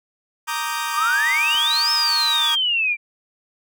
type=chord; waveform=sawtooth; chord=Eb major seventh; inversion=second; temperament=equal; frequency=932.3 / 1174.7 / 1244.5 / 1568 Hz; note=Bb5 / D6 / Eb6 / G6; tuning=0 / 0 / 0 / 0 cents; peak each=-23 / -26 / -25 / -26 dBFS; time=0.47-2.56 s; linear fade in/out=20 ms
type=exponential two-way sweep; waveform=sine; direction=up then down; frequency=1108.7 to 5274 to 2328 Hz; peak=-17 dBFS; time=0.93-2.97 s; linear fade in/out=50 ms; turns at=1.91 s
type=clicks; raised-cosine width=0.5 ms; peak=-26 / -34 dBFS; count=2; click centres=1.55 / 1.895 s
effects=none